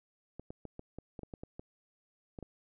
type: clicks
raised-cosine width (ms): 2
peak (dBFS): -30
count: 12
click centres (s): 0.396 / 0.505 / 0.653 / 0.794 / 0.986 / 1.192 / 1.233 / 1.338 / 1.435 / 1.595 / 2.388 / 2.427
effects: none